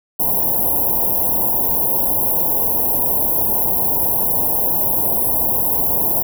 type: band-stop noise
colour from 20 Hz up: white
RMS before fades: -17 dBFS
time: 0.19-6.23 s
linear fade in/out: 10 ms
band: 1000 to 11000 Hz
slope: 96 dB/octave
effects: none